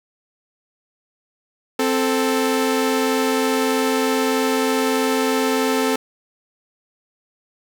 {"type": "tone pair together", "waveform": "sawtooth", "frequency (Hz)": [261.6, 440], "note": ["C4", "A4"], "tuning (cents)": [0, 0], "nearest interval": "major sixth", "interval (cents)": 900, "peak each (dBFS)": -16, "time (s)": [1.79, 5.96], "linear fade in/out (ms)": 5, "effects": []}